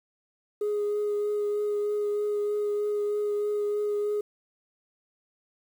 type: tone with vibrato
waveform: sine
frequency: 415.3 Hz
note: G#4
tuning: in tune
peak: -23 dBFS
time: 0.61-4.21 s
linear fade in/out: 5 ms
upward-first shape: triangle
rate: 3.2 Hz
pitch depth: 12 cents each way
effects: tanh soft clip ceiling -23 dBFS + 9-bit